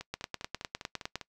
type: two click trains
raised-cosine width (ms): 0.2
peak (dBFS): -23 / -17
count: 7 / 11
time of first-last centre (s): 0.01-1.212 / 0.14-1.156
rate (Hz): 4.99 / 9.84
effects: noise-tail reverb RT60 0.1 s tail -21 dB re dry